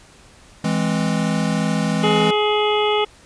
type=chord; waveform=square; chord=E augmented; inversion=none; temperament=equal; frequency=164.81 / 207.7 / 261.6 Hz; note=E3 / G#3 / B#3; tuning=0 / 0 / 0 cents; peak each=-22 / -22 / -26 dBFS; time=0.64-2.31 s; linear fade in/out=5 ms
type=harmonic tone; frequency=421 Hz; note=G#4; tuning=24 cents sharp; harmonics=1 / 2 / 3 / 5 / 6 / 7 / 8; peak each=-18 / -22 / -25 / -28 / -32 / -26 / -28 dBFS; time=2.03-3.05 s; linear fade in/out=10 ms
effects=pink hiss -48 dBFS RMS until 3.25 s + resampled to 22050 Hz